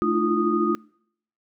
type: tone cluster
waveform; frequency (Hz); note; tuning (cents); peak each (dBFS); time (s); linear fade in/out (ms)
sine; 219 / 302 / 332.9 / 346.1 / 1238; A3 / D4 / E4 / F4 / D#6; -8 / +48 / +17 / -16 / -9; -26 / -27 / -29 / -23 / -25; 0.02-0.75; 0
effects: noise-tail reverb RT60 0.7 s tail -26 dB re dry